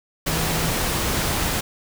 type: tone in noise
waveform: sine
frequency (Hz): 162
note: E3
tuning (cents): -30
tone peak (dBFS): -28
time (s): 0.27-0.7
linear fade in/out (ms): 10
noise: pink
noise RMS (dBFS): -23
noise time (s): 0.26-1.61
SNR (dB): -8
effects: none